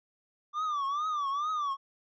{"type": "tone with vibrato", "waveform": "triangle", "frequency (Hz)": 1174.7, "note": "D6", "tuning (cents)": 0, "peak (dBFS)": -27, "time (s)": [0.53, 1.77], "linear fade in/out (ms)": 50, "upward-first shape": "triangle", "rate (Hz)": 2.3, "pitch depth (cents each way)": 150, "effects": ["resampled to 16000 Hz"]}